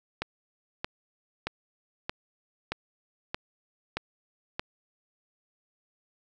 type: click train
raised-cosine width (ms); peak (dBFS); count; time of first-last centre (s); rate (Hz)
0.3; -14; 8; 0.22-4.595; 1.6
effects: none